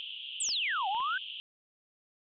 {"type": "band-pass noise", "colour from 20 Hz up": "white", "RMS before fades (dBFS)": -42, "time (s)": [0, 1.4], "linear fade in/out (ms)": 0, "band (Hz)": [2800, 3300], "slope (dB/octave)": 96}
{"type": "exponential two-way sweep", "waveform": "sine", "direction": "down then up", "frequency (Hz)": [8660, 740, 1593], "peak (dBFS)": -29, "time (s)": [0.4, 1.18], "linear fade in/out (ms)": 5, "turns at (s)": 0.88}
{"type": "clicks", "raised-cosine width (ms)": 0.5, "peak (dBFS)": -34, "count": 3, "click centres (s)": [0.49, 0.948, 1.003]}
{"effects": []}